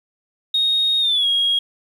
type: tone with pitch glide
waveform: sine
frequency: 3729 to 3284 Hz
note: A#7 to G#7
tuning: 0 to -20 cents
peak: -14 dBFS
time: 0.54-1.59 s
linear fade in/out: 5 ms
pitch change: -220 cents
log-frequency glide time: 1-1.27 s
effects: tanh soft clip ceiling -11 dBFS + 8-bit